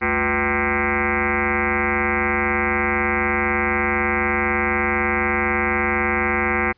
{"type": "tone with frequency modulation", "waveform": "sine", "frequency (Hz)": 1185, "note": "D6", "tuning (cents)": 15, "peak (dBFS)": -17, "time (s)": [0.01, 6.73], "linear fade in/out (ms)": 20, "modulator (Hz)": 138, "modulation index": 7.8, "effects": ["pink hiss -62 dBFS RMS until 6.77 s", "resampled to 11025 Hz"]}